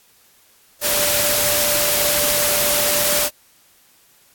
sine tone in noise, 587.3 Hz, D5, in tune, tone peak -24 dBFS, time 0.81-3.3 s, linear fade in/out 50 ms, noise white, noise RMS -18 dBFS, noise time 0.81-3.3 s, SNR -9 dB, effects white hiss -54 dBFS RMS until 4.34 s + AAC 64 kbps

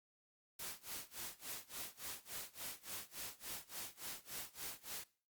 white noise with tremolo, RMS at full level -45 dBFS, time 0.59-5.04 s, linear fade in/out 5 ms, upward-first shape sine, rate 3.5 Hz, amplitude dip 95%, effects noise-tail reverb RT60 0.4 s tail -20 dB re dry + Opus 48 kbps

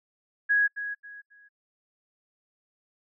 sine tone with echo, 1661.2 Hz, G#6, in tune, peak -19 dBFS, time 0.49-0.68 s, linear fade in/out 20 ms, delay 270 ms, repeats 3, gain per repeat -11 dB, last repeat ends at 1.49 s, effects noise-tail reverb RT60 0.1 s tail -26 dB re dry

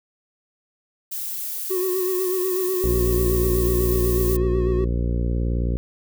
violet noise, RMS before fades -29 dBFS, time 1.11-4.37 s, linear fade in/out 10 ms
triangle tone with vibrato, 369.9 Hz, F#4, in tune, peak -19 dBFS, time 1.7-4.85 s, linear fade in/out 10 ms, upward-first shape sine, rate 8.1 Hz, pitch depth 46 cents each way
harmonic tone, 59 Hz, A#1, 22 cents sharp, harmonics 1 / 2 / 3 / 4 / 5 / 6 / 7 / 8 / 9, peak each -21 / -27 / -31 / -33 / -35 / -37 / -38 / -39 / -40 dBFS, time 2.84-5.77 s, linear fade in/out 0 ms
effects none

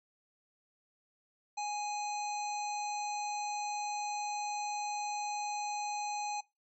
harmonic tone with a mistuned harmonic, 830.6 Hz, G#5, in tune, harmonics 1 / 3 / 5 / 7 / 9, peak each -35 / -45 / -47 / -46 / -50 dBFS, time 1.57-6.41 s, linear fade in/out 10 ms, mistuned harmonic 7, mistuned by +90 cents, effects noise-tail reverb RT60 0.2 s tail -19 dB re dry

